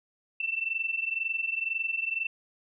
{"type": "tone pair together", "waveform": "sine", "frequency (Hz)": [2669, 2691], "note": ["E7", "E7"], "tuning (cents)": [21, 35], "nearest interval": "unison", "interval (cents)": 14, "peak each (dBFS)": [-30, -32], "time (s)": [0.4, 2.27], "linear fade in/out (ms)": 5, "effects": []}